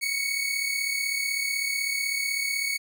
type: tone pair together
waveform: sawtooth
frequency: 2196 / 2232 Hz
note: C#7 / C#7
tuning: -17 / +11 cents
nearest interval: unison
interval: 28 cents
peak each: -27 / -24 dBFS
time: 0.01-2.78 s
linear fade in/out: 20 ms
effects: none